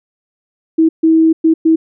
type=tone bursts at uneven times; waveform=sine; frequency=322.5 Hz; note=E4; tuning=38 cents flat; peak=-6 dBFS; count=4; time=0.78-0.89 / 1.03-1.33 / 1.44-1.54 / 1.65-1.76 s; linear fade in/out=10 ms; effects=none